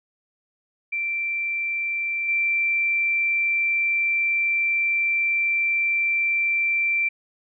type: tone with level steps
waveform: sine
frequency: 2349 Hz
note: D7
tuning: in tune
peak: -23 / -19 dBFS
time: 0.92-7.09 s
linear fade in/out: 10 ms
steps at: 2.28 s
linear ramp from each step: 10 ms
effects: none